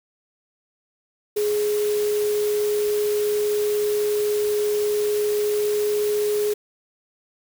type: tone in noise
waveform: sine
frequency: 418.2 Hz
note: G#4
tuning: 12 cents sharp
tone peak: -19 dBFS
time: 1.36-6.54 s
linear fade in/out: 10 ms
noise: white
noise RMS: -34 dBFS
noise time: 1.36-6.54 s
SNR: +12 dB
effects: none